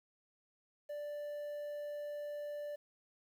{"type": "tone with quantisation", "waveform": "triangle", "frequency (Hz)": 587.3, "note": "D5", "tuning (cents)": 0, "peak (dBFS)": -38, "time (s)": [0.89, 2.76], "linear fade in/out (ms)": 10, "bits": 11, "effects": []}